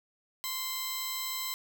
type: tone pair together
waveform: 10% pulse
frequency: 1044 / 3967 Hz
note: C6 / B7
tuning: -4 / +7 cents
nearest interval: octave + major seventh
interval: 2311 cents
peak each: -28 dBFS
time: 0.44-1.54 s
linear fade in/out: 0 ms
effects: none